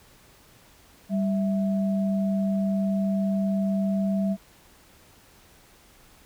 sine tone pair together, 196.2 / 657.7 Hz, G3 / E5, +2 / -4 cents, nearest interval octave + major sixth, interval 2094 cents, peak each -22 / -32 dBFS, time 1.09-4.37 s, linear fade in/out 50 ms, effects pink hiss -55 dBFS RMS until 6.25 s

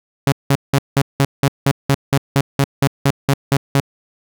sawtooth tone bursts, 138.59 Hz, C#3, in tune, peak -7 dBFS, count 16, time 0.27-3.802 s, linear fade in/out 2 ms, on 52 ms, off 180 ms, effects none

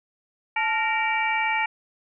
harmonic tone with a mistuned harmonic, 464.3 Hz, A#4, 7 cents flat, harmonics 2 / 3 / 4 / 5 / 6, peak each -25 / -34 / -29 / -25 / -35 dBFS, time 0.56-1.66 s, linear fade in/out 5 ms, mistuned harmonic 2, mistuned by -100 cents, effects none

